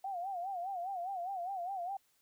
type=tone with vibrato; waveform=sine; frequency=740 Hz; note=F#5; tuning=in tune; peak=-36 dBFS; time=0.04-1.97 s; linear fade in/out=5 ms; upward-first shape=sine; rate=4.9 Hz; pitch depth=130 cents each way; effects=white hiss -73 dBFS RMS until 2.21 s